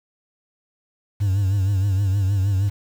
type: tone with vibrato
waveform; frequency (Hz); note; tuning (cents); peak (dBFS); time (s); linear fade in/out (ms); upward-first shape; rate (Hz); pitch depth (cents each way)
sine; 97.8; G2; -4; -14; 1.2-2.7; 20; triangle; 6.4; 100
effects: tanh soft clip ceiling -16 dBFS + 7-bit